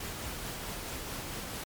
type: noise with tremolo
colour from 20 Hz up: pink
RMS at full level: -38 dBFS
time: 0-1.64 s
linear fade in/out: 5 ms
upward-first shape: triangle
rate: 4.6 Hz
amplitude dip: 25%
effects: MP3 96 kbps